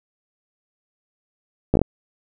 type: slowing click train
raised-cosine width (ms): 2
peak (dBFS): -3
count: 5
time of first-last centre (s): 1.74-1.816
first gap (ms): 14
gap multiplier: 1.21
effects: none